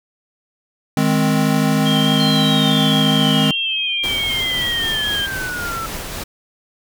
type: chord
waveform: square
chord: Ab major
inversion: second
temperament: equal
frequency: 155.56 / 207.7 / 261.6 Hz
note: Eb3 / Ab3 / C4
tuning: 0 / 0 / 0 cents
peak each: -19 dBFS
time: 0.97-3.51 s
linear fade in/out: 2 ms
type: tone with vibrato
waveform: sine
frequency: 3183 Hz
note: G7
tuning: 26 cents sharp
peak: -19 dBFS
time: 1.85-5.27 s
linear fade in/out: 20 ms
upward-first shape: square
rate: 4.7 Hz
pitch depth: 16 cents each way
type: exponential sweep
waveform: sine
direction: down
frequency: 4227 to 1318.5 Hz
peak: -23 dBFS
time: 2.2-5.86 s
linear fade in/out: 0 ms
type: noise with tremolo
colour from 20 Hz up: pink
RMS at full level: -27 dBFS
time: 4.03-6.24 s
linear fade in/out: 10 ms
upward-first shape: sine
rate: 3.8 Hz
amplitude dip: 25%
effects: none